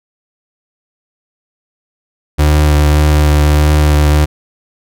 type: tone with vibrato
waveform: 35% pulse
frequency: 74.8 Hz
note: D2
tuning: 32 cents sharp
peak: -5 dBFS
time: 2.38-4.26 s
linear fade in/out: 20 ms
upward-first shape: sine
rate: 1.7 Hz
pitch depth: 13 cents each way
effects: none